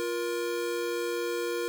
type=tone pair together; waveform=square; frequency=350 / 473.7 Hz; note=F4 / A#4; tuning=+4 / +28 cents; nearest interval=perfect fourth; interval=524 cents; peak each=-33 / -32 dBFS; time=0-1.68 s; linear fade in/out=0 ms; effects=none